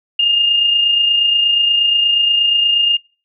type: tone with amplitude modulation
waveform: sine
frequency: 2825 Hz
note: F7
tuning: 19 cents sharp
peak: -9 dBFS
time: 0.19-2.97 s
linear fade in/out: 5 ms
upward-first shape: sine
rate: 28.4 Hz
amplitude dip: 40%
effects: noise-tail reverb RT60 0.4 s tail -26 dB re dry